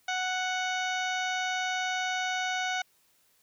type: harmonic tone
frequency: 740 Hz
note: F#5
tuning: in tune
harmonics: 1 / 2 / 3 / 4 / 5 / 6 / 7 / 8 / 9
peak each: -32 / -33 / -36 / -39 / -40 / -48 / -52 / -43 / -49 dBFS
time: 0.08-2.82 s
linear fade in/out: 5 ms
effects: white hiss -67 dBFS RMS until 3.42 s